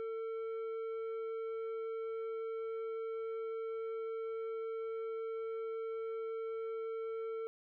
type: tone with tanh clipping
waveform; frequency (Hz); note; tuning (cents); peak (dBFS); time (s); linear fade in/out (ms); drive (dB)
triangle; 449.1; A4; +35; -39; 0-7.47; 0; 12
effects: none